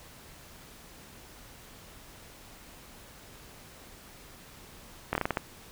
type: slowing click train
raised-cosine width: 0.5 ms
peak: -12 dBFS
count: 7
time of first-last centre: 5.13-5.372 s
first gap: 22 ms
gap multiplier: 1.24
effects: pink hiss -51 dBFS RMS until 5.71 s